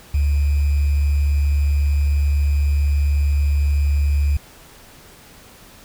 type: tone with sample-and-hold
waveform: sine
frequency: 71.9 Hz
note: D2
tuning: 36 cents flat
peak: -14 dBFS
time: 0.14-4.37 s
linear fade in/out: 5 ms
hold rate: 2450 Hz
effects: pink hiss -45 dBFS RMS until 5.84 s